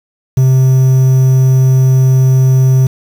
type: tone with quantisation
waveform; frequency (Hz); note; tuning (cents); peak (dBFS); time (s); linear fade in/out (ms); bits
triangle; 130.81; C3; 0; -3; 0.37-2.87; 5; 5
effects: none